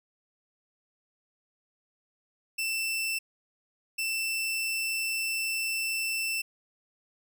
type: tone pair in turn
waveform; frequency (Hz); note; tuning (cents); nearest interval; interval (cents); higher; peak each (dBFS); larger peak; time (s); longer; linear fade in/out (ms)
sawtooth; 2669 / 2669; E7 / E7; +21 / +21; unison; 0; neither; -25; neither; 2.58-3.19 / 3.98-6.42; second; 10
effects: none